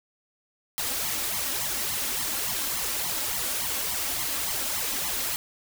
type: noise with flanger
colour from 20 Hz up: white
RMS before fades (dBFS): -29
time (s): 0.78-5.36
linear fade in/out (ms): 0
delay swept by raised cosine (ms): 0.94 to 3.74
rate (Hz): 3.5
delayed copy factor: +0.85
effects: none